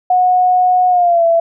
sine tone with pitch glide, 730 to 669.4 Hz, F#5 to E5, -24 to +26 cents, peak -8 dBFS, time 0.1-1.4 s, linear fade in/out 5 ms, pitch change -150 cents, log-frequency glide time 0.89-1.24 s, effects none

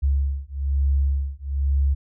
sine beating tone pair, 68.7 / 69.8 Hz, C#2 / C#2, -15 / +13 cents, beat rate 1.1 Hz, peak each -22 dBFS, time 0.02-1.95 s, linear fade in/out 20 ms, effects none

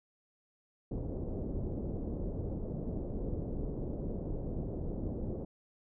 pink low-pass noise, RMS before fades -37 dBFS, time 0.91-5.45 s, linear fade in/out 5 ms, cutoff 510 Hz, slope 24 dB/octave, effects none

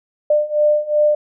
sine beating tone pair, 597 / 599.7 Hz, D5 / D5, +28 / +36 cents, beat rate 2.7 Hz, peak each -17 / -15 dBFS, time 0.3-1.15 s, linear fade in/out 5 ms, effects none

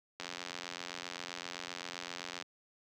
click train, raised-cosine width 0.2 ms, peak -22 dBFS, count 196, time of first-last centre 0.2-2.423 s, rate 87.7 Hz, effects high-pass 200 Hz 12 dB/octave

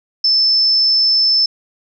sine tone, 5274 Hz, E8, in tune, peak -10 dBFS, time 0.24-1.46 s, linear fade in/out 5 ms, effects none

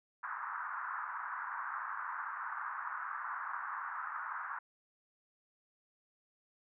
pink band-pass noise, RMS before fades -41 dBFS, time 0.23-4.59 s, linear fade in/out 5 ms, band 970 to 1600 Hz, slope 48 dB/octave, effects none

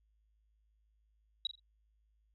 sine tone with echo, 3867 Hz, B7, 37 cents flat, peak -31 dBFS, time 1.45-1.47 s, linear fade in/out 2 ms, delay 42 ms, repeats 3, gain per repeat -11 dB, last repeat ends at 1.596 s, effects added 53 Hz sine -70 dBFS peak until 2.34 s

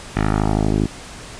10% pulse tone with low-pass filter sweep, 52.5 Hz, G#1, 19 cents sharp, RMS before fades -18 dBFS, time 0.15-0.87 s, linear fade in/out 20 ms, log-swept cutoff 2200 to 330 Hz, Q 1.6, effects pink hiss -36 dBFS RMS until 1.39 s + resampled to 22050 Hz

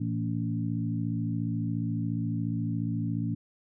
harmonic tone with a mistuned harmonic, 57.1 Hz, A#1, 35 cents flat, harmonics 2 / 3 / 4 / 5, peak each -31 / -33 / -34 / -35 dBFS, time 0-3.35 s, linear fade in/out 10 ms, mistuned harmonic 3, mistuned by -29 cents, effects none

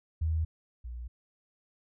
sine tone pair in turn, 80 / 59.93 Hz, D#2 / A#1, +49 / +49 cents, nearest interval perfect fourth, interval 500 cents, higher first, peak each -26 / -37 dBFS, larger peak first, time 0.21-0.45 / 0.84-1.08 s, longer neither, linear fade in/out 10 ms, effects none

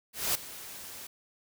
white noise with ADSR envelope, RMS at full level -27 dBFS, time 0.13-1.07 s, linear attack 220 ms, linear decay 5 ms, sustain -17 dB, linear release 4 ms, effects none

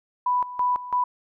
sine tone with tremolo, 990 Hz, B5, 4 cents sharp, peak -19 dBFS, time 0.26-1.04 s, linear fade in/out 5 ms, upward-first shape square, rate 3 Hz, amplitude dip 80%, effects none

